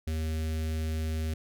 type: tone with notch filter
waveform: square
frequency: 79.1 Hz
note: D#2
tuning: 29 cents sharp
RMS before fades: -31 dBFS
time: 0.07-1.34 s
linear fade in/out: 5 ms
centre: 960 Hz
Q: 0.78
effects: none